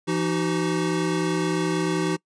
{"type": "tone cluster", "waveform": "square", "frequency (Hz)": [169, 309.5, 379], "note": ["E3", "D#4", "F#4"], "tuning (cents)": [43, -9, 42], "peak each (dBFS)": -27, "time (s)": [0.07, 2.17], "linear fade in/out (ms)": 20, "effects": ["noise-tail reverb RT60 0.1 s tail -24 dB re dry", "resampled to 22050 Hz"]}